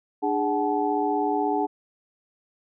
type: tone cluster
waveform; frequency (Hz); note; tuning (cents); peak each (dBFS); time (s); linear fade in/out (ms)
sine; 298.4 / 412.8 / 746 / 862; D4 / G#4 / F#5 / A5; +28 / -10 / +14 / -36; -27; 0.22-1.67; 20
effects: none